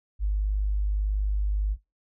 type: tone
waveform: sine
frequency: 50.8 Hz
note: G#1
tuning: 38 cents flat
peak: -22 dBFS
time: 0.19-1.77 s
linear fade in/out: 50 ms
effects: noise-tail reverb RT60 0.2 s tail -21 dB re dry